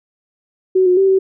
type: tone with pitch steps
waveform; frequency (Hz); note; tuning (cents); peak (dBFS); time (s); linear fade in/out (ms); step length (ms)
sine; 374.4 / 362.3 / 386.7 / 382.2; F#4 / F#4 / G4 / G4; +20 / -36 / -24 / -44; -9; 0.75-1.19; 10; 110
effects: none